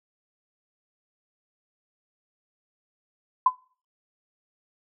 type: tone with exponential decay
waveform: sine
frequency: 1015 Hz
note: B5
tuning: 47 cents sharp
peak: -11 dBFS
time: 3.46-3.54 s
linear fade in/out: 5 ms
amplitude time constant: 16 ms
effects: noise-tail reverb RT60 0.4 s tail -21 dB re dry